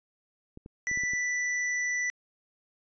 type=clicks; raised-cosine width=3 ms; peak=-31 dBFS; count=6; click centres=0.574 / 0.661 / 0.914 / 0.974 / 1.036 / 1.135 s
type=tone; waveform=square; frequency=1975.5 Hz; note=B6; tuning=in tune; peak=-28 dBFS; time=0.87-2.1 s; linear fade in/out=0 ms
effects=resampled to 16000 Hz